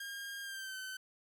sawtooth tone with pitch glide, 1615 to 1527.9 Hz, G#6 to G6, -49 to -45 cents, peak -38 dBFS, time 0-0.97 s, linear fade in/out 5 ms, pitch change -96 cents, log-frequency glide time 0.42-0.77 s, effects none

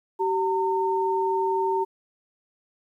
sine tone pair together, 383.4 / 912 Hz, G4 / A#5, -38 / -38 cents, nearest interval octave + minor third, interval 1500 cents, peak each -24 dBFS, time 0.19-1.85 s, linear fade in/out 20 ms, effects 10-bit

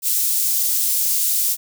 white high-pass noise, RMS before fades -19 dBFS, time 0.02-1.57 s, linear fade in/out 50 ms, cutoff 6400 Hz, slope 12 dB/octave, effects none

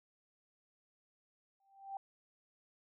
sine tone with exponential growth, 784 Hz, G5, in tune, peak -37 dBFS, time 1.6-1.97 s, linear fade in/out 2 ms, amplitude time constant 79 ms, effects none

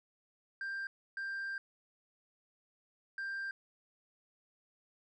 sine tone bursts at uneven times, 1584 Hz, G6, 18 cents sharp, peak -34 dBFS, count 3, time 0.61-0.87 / 1.17-1.58 / 3.18-3.51 s, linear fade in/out 2 ms, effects tanh soft clip ceiling -36 dBFS

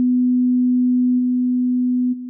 sine tone with level steps, 249.5 Hz, B3, 18 cents sharp, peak -13 / -15 / -27 dBFS, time 0-2.29 s, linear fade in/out 0 ms, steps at 1.18 / 2.12 s, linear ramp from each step 20 ms, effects none

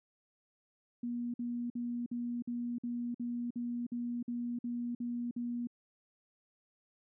sine tone bursts, 239.9 Hz, A#3, 50 cents sharp, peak -34 dBFS, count 13, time 1.03-5.672 s, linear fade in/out 5 ms, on 310 ms, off 51 ms, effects none

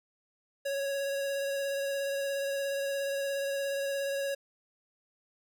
square tone with vibrato, 554.4 Hz, C#5, in tune, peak -31 dBFS, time 0.65-4.35 s, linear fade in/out 10 ms, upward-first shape sine, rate 17 Hz, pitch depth 15 cents each way, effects none

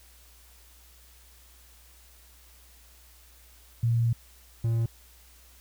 sine / triangle tone pair in turn, 116.7 / 114.83 Hz, A#2 / A#2, +2 / -26 cents, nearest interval unison, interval 28 cents, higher first, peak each -21 dBFS, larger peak neither, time 3.83-4.13 / 4.64-4.86 s, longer first, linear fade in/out 5 ms, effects added 60 Hz sine -55 dBFS peak until 5.6 s + white hiss -57 dBFS RMS until 5.6 s

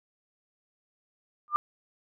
sine tone with exponential growth, 1201 Hz, D6, 38 cents sharp, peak -16 dBFS, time 1.48-1.56 s, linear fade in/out 0 ms, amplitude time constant 16 ms, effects none

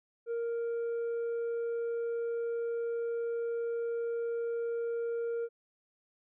sine tone with tanh clipping, 466.2 Hz, A#4, in tune, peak -32 dBFS, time 0.26-5.49 s, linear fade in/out 50 ms, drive 3 dB, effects none

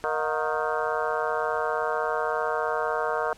harmonic tone with a mistuned harmonic, 155.56 Hz, D#3, in tune, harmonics 3 / 4 / 5 / 6 / 7 / 8 / 9 / 10, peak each -30 / -31 / -32 / -33 / -33 / -34 / -35 / -35 dBFS, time 0.04-3.33 s, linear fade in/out 0 ms, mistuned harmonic 5, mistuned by -120 cents, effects pink hiss -53 dBFS RMS until 3.37 s + low-pass 10000 Hz 12 dB/octave

